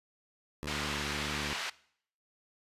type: tone with vibrato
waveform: 10% pulse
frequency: 73.42 Hz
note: D2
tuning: in tune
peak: -29 dBFS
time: 0.63-1.53 s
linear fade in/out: 0 ms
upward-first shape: square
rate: 1.9 Hz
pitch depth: 15 cents each way
type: band-pass noise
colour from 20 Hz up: pink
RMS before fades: -37 dBFS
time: 0.67-1.7 s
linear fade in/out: 5 ms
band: 1200 to 4500 Hz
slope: 12 dB/octave
effects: noise-tail reverb RT60 0.6 s tail -20 dB re dry + resampled to 32000 Hz